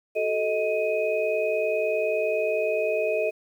sine tone cluster, 376.8 / 436.7 / 627 / 2505 Hz, F#4 / A4 / D#5 / D#7, +32 / -13 / +13 / +11 cents, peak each -34 / -26 / -25 / -32 dBFS, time 0.15-3.31 s, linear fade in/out 20 ms, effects 9-bit

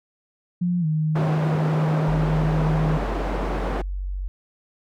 sine tone with pitch glide, 176.6 to 155.53 Hz, F3 to D#3, +20 to 0 cents, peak -19 dBFS, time 0.61-2.98 s, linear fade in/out 10 ms, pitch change -220 cents, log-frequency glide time 0.8-0.86 s
white band-pass noise, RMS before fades -28 dBFS, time 1.15-3.82 s, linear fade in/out 10 ms, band 120 to 730 Hz, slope 12 dB/octave
sine tone, 47.04 Hz, F#1, 29 cents sharp, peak -25 dBFS, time 2.08-4.28 s, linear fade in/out 0 ms
effects none

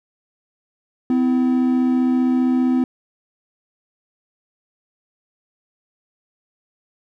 triangle tone pair together, 254.4 / 329.6 Hz, C4 / E4, -48 / 0 cents, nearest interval major third, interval 448 cents, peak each -13 / -22 dBFS, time 1.1-2.84 s, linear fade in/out 2 ms, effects none

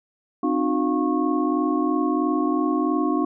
sine tone cluster, 260.3 / 303.3 / 362 / 705 / 1094 Hz, C4 / D#4 / F#4 / F5 / C#6, -9 / -44 / -38 / +16 / -23 cents, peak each -25 / -22 / -27 / -31 / -28 dBFS, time 0.43-3.25 s, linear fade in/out 5 ms, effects none

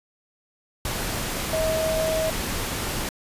sine tone in noise, 638 Hz, D#5, 43 cents sharp, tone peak -22 dBFS, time 1.53-2.3 s, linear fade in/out 2 ms, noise pink, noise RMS -28 dBFS, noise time 0.85-3.09 s, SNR +3 dB, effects resampled to 32000 Hz

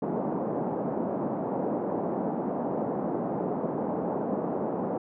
pink band-pass noise, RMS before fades -30 dBFS, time 0.02-4.98 s, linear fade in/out 5 ms, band 180 to 830 Hz, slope 24 dB/octave, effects none

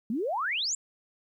sine exponential sweep, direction up, 204.3 to 7690 Hz, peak -27 dBFS, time 0.1-0.75 s, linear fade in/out 2 ms, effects 11-bit

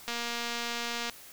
click train, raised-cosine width 0.2 ms, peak -17 dBFS, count 241, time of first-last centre 0.08-1.097 s, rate 236 Hz, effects white hiss -50 dBFS RMS until 1.32 s

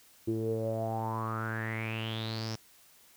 sawtooth tone with low-pass filter sweep, 111.5 Hz, A2, 23 cents sharp, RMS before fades -34 dBFS, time 0.27-2.56 s, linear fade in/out 10 ms, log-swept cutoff 340 to 5600 Hz, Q 9, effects white hiss -60 dBFS RMS until 3.16 s

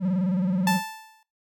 triangle tone with vibrato, 185 Hz, F#3, in tune, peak -18 dBFS, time 0-0.81 s, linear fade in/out 50 ms, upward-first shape square, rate 19 Hz, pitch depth 71 cents each way
sawtooth tone with exponential decay, 880 Hz, A5, in tune, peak -16 dBFS, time 0.67-1.23 s, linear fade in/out 2 ms, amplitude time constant 120 ms
effects noise-tail reverb RT60 0.2 s tail -17 dB re dry

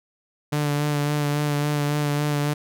sawtooth tone with vibrato, 146.83 Hz, D3, in tune, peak -17 dBFS, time 0.52-2.54 s, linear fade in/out 10 ms, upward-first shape sine, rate 3.6 Hz, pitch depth 23 cents each way, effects none

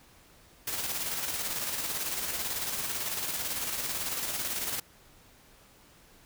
white noise with tremolo, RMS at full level -32 dBFS, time 0.67-4.8 s, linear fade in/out 5 ms, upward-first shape square, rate 18 Hz, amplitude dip 35%, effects pink hiss -58 dBFS RMS until 6.25 s

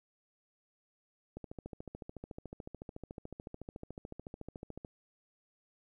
click train, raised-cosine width 2 ms, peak -30 dBFS, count 49, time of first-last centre 1.37-4.848 s, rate 13.8 Hz, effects 12-bit

